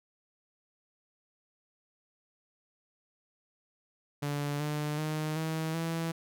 sawtooth tone with pitch steps, 144.8 / 149.56 / 154.48 / 159.56 / 164.8 Hz, D3 / D3 / D#3 / D#3 / E3, -24 / +32 / -12 / +44 / 0 cents, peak -27 dBFS, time 4.22-6.12 s, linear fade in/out 10 ms, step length 380 ms, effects none

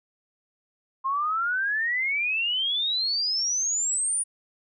sine exponential sweep, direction up, 1053 to 9670 Hz, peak -23 dBFS, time 1.04-4.24 s, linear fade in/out 20 ms, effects none

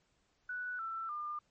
sine tone with pitch steps, 1480 / 1333.9 / 1202.1 Hz, F#6 / E6 / D6, 0 / +20 / +40 cents, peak -37 dBFS, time 0.49-1.39 s, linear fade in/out 5 ms, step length 300 ms, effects pink hiss -75 dBFS RMS until 1.5 s + MP3 32 kbps

